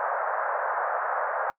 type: band-pass noise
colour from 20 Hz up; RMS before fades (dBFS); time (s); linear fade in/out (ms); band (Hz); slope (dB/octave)
pink; -28; 0-1.5; 0; 550 to 1600; 48
effects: noise-tail reverb RT60 0.1 s tail -22 dB re dry